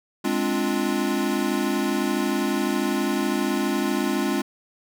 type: chord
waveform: square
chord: D half-diminished seventh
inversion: second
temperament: equal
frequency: 207.7 / 261.6 / 293.7 / 349.2 Hz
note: Ab3 / C4 / D4 / F4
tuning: 0 / 0 / 0 / 0 cents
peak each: -28 dBFS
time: 0.24-4.42 s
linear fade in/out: 10 ms
effects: none